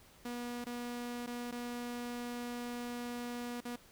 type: tone with dropouts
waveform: sawtooth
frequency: 241.6 Hz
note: B3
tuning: 38 cents flat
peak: -35 dBFS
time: 0.25-3.76 s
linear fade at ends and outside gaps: 5 ms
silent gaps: 0.643-0.665 / 1.264-1.273 / 1.513-1.522 / 3.606-3.651 s
effects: pink hiss -61 dBFS RMS until 3.91 s